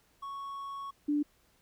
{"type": "tone pair in turn", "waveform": ["triangle", "sine"], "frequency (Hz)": [1108.7, 293.7], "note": ["C#6", "D4"], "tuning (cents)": [0, 0], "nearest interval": "octave + major seventh", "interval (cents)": 2300, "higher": "first", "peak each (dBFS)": [-36, -26], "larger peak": "second", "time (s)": [[0.22, 0.91], [1.08, 1.23]], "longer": "first", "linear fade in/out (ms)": 10, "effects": ["pink hiss -68 dBFS RMS until 1.61 s"]}